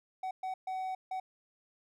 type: tone bursts at uneven times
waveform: triangle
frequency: 752 Hz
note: F#5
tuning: 28 cents sharp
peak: -32 dBFS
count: 4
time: 0.23-0.31 / 0.43-0.54 / 0.67-0.95 / 1.11-1.2 s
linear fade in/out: 5 ms
effects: none